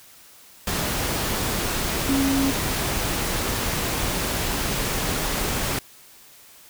sine tone in noise, 272.3 Hz, C#4, 31 cents flat, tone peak -19 dBFS, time 2.09-2.51 s, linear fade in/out 2 ms, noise pink, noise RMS -25 dBFS, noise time 0.67-5.79 s, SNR +3 dB, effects white hiss -49 dBFS RMS until 6.69 s

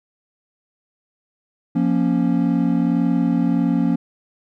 triangle chord, Bb minor, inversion second, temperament equal with one note detuned, 174.61 / 235.4 / 277.2 Hz, F3 / Bb3 / Db4, 0 / +17 / 0 cents, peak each -18 dBFS, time 1.75-3.96 s, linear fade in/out 10 ms, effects none

